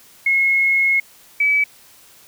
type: tone pair in turn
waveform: sine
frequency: 2169 / 2291 Hz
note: C#7 / D7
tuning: -38 / -44 cents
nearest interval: minor second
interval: 94 cents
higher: second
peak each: -13 dBFS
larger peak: neither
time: 0.26-1 / 1.4-1.64 s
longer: first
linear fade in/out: 5 ms
effects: white hiss -48 dBFS RMS until 2.27 s